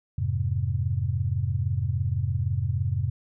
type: chord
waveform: sine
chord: F minor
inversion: none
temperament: just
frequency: 87.31 / 104.77 / 130.96 Hz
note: F2 / Ab2 / C3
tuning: 0 / +16 / +2 cents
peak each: -28 / -27 / -28 dBFS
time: 0.18-3.1 s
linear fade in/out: 5 ms
effects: none